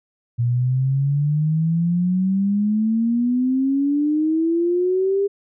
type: exponential sweep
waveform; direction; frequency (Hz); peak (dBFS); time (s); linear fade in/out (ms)
sine; up; 117.8 to 403.8; -16; 0.38-5.28; 20
effects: none